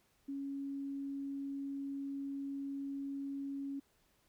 sine tone, 277.2 Hz, C#4, in tune, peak -38 dBFS, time 0.28-3.8 s, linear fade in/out 10 ms, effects pink hiss -73 dBFS RMS until 4.28 s

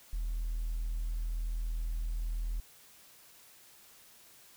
sine tone with hard clipping, 40.48 Hz, E1, 31 cents flat, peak -32 dBFS, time 0.13-2.6 s, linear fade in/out 0 ms, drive 1 dB, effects white hiss -58 dBFS RMS until 4.56 s

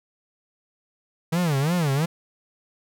45% pulse tone with vibrato, 155.56 Hz, D#3, in tune, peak -20 dBFS, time 1.32-2.06 s, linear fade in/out 10 ms, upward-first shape sine, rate 2.9 Hz, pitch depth 250 cents each way, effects none

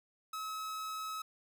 45% pulse tone, 1285 Hz, E6, 45 cents flat, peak -38 dBFS, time 0.33-1.22 s, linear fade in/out 5 ms, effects none

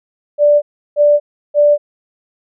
sine tone bursts, 587.3 Hz, D5, in tune, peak -6 dBFS, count 3, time 0.38-1.78 s, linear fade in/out 50 ms, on 240 ms, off 340 ms, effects none

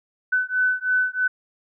sine beating tone pair, 1504 / 1507.1 Hz, F#6 / F#6, +28 / +31 cents, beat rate 3.1 Hz, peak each -22 / -22 dBFS, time 0.32-1.28 s, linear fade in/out 10 ms, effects none

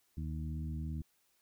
harmonic tone with a mistuned harmonic, 77.78 Hz, D#2, in tune, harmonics 1 / 2 / 3 / 4, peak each -38 / -41 / -46 / -51 dBFS, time 0.17-1.02 s, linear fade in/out 5 ms, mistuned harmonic 1, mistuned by -24 cents, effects white hiss -74 dBFS RMS until 1.41 s

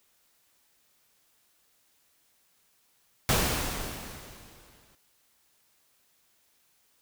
pink noise with exponential decay, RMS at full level -23 dBFS, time 3.29-4.95 s, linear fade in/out 1 ms, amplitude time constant 360 ms, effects white hiss -68 dBFS RMS until 7.01 s

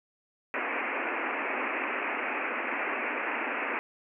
white band-pass noise, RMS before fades -32 dBFS, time 0.54-3.79 s, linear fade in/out 0 ms, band 230 to 2600 Hz, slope 96 dB/octave, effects none

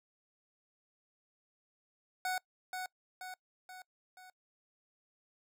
25% pulse tone with echo, 740 Hz, F#5, in tune, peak -29 dBFS, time 2.25-2.38 s, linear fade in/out 2 ms, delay 480 ms, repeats 4, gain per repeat -5 dB, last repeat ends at 4.3 s, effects noise-tail reverb RT60 0.1 s tail -24 dB re dry

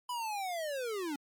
square linear sweep, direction down, 1000 to 272.9 Hz, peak -35 dBFS, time 0.09-1.16 s, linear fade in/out 5 ms, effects MP3 96 kbps

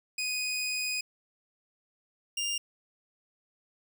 20% pulse tone pair in turn, 2492 / 2802 Hz, D#7 / F7, +2 / +5 cents, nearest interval major second, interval 203 cents, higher second, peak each -25 dBFS, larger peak neither, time 0.18-1.01 / 2.37-2.58 s, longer first, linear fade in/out 5 ms, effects none

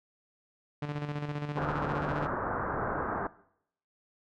sawtooth tone with tremolo, 146.83 Hz, D3, in tune, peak -27 dBFS, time 0.82-2.27 s, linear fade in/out 5 ms, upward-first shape square, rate 15 Hz, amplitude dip 50%
white low-pass noise, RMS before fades -33 dBFS, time 1.57-3.27 s, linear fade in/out 2 ms, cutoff 1500 Hz, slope 48 dB/octave
effects noise-tail reverb RT60 0.7 s tail -19 dB re dry + low-pass 3000 Hz 12 dB/octave

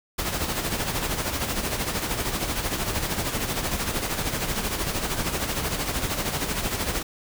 pink noise with tremolo, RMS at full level -25 dBFS, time 0.18-7.03 s, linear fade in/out 10 ms, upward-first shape sine, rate 13 Hz, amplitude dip 55%, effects none

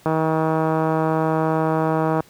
click train, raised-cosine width 1 ms, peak -7 dBFS, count 342, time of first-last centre 0.06-2.205 s, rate 159 Hz, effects pink hiss -51 dBFS RMS until 2.29 s + high-pass 80 Hz 12 dB/octave

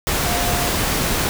sine tone in noise, 706 Hz, F5, 19 cents sharp, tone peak -25 dBFS, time 0.26-0.68 s, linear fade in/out 0 ms, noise pink, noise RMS -20 dBFS, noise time 0.07-1.29 s, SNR -8 dB, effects none

